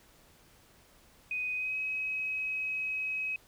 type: tone with pitch glide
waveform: sine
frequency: 2498 to 2545 Hz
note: D#7 to D#7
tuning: +6 to +39 cents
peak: -31 dBFS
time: 1.31-3.36 s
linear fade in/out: 2 ms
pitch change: +33 cents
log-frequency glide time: 1.55-1.77 s
effects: pink hiss -61 dBFS RMS until 3.47 s